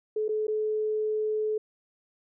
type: tone with dropouts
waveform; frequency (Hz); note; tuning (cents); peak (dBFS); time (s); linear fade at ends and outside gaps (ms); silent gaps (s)
sine; 430; A4; -40; -25; 0.16-1.58; 5; 0.282-0.29 / 0.47-0.48
effects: none